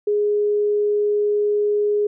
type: tone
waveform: sine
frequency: 415.3 Hz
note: G#4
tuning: in tune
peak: -16 dBFS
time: 0.07-2.07 s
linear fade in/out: 5 ms
effects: none